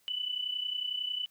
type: tone pair together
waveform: sine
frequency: 2960 / 2991 Hz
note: F#7 / F#7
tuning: 0 / +18 cents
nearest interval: unison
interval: 18 cents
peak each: -37 / -33 dBFS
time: 0.08-1.26 s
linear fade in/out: 0 ms
effects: white hiss -68 dBFS RMS until 1.3 s